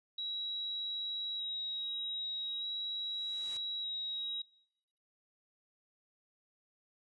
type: tone with vibrato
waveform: sine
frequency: 3849 Hz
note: B7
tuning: 45 cents flat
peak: -36 dBFS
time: 0.18-4.42 s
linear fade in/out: 5 ms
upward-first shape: square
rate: 0.41 Hz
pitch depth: 11 cents each way
type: noise with exponential growth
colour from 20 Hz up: white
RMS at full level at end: -49 dBFS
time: 2.74-3.57 s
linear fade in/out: 0 ms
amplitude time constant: 180 ms
effects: noise-tail reverb RT60 0.8 s tail -24 dB re dry + resampled to 22050 Hz